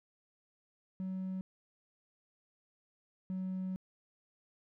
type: tone pair in turn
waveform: triangle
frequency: 187.8 / 186.84 Hz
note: F#3 / F#3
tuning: +26 / +17 cents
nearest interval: unison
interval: 9 cents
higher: first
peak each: -33 / -32 dBFS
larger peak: second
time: 1-1.41 / 3.3-3.76 s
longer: second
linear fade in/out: 0 ms
effects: tanh soft clip ceiling -30 dBFS